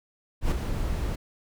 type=noise with ADSR envelope; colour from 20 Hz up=brown; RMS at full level=-21 dBFS; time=0.41-1.16 s; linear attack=100 ms; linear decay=14 ms; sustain=-7 dB; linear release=11 ms; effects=none